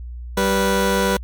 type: tone pair together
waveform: 20% pulse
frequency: 194.58 / 490.3 Hz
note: G3 / B4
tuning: -13 / -13 cents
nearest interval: octave + major third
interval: 1600 cents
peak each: -14 dBFS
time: 0.37-1.17 s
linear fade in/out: 5 ms
effects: added 60 Hz sine -29 dBFS peak until 1.23 s + MP3 96 kbps